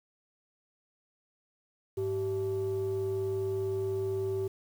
sine tone pair together, 102.05 / 385.3 Hz, G#2 / G4, -30 / -30 cents, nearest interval octave + major seventh, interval 2300 cents, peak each -34 / -28 dBFS, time 1.97-4.48 s, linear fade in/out 10 ms, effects tanh soft clip ceiling -26 dBFS + 9-bit

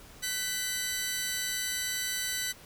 10% pulse tone pair together, 1515 / 1980.2 Hz, F#6 / B6, +40 / +4 cents, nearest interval perfect fourth, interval 464 cents, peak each -27 / -23 dBFS, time 0.22-2.53 s, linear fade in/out 20 ms, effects pink hiss -52 dBFS RMS until 2.65 s

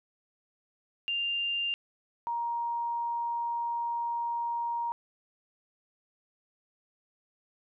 sine tone pair in turn, 2794 / 940 Hz, F7 / A#5, 0 / +14 cents, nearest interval octave + perfect fifth, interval 1886 cents, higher first, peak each -28 / -29 dBFS, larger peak first, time 1.08-1.74 / 2.27-4.92 s, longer second, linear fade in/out 0 ms, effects none

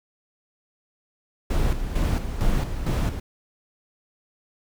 brown noise with tremolo, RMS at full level -21 dBFS, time 1.5-3.2 s, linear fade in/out 5 ms, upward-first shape square, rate 2.2 Hz, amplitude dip 60%, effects none

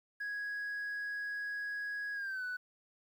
sine tone with pitch glide, 1661.2 to 1488.5 Hz, G#6 to F#6, 0 to +10 cents, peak -34 dBFS, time 0.2-2.57 s, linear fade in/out 10 ms, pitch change -190 cents, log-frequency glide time 2.14-2.44 s, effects tanh soft clip ceiling -35 dBFS + 11-bit

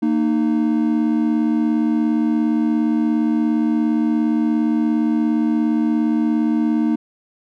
triangle tone pair together, 230 / 307.2 Hz, A#3 / D#4, -23 / -22 cents, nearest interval perfect fourth, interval 501 cents, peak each -16 dBFS, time 0.02-6.96 s, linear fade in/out 10 ms, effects none

